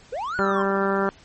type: linear two-way sweep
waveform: triangle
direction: up then down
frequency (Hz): 441.6 to 1491 to 1020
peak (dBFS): -24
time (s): 0.12-0.63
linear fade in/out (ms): 10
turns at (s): 0.36
type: harmonic tone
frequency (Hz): 196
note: G3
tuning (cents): 0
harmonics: 1 / 2 / 3 / 4 / 5 / 6 / 7 / 8 / 9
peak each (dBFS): -26 / -24 / -28 / -31 / -31 / -31 / -28 / -33 / -36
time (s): 0.39-1.09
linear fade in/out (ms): 0
effects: pink hiss -51 dBFS RMS until 1.24 s + MP3 32 kbps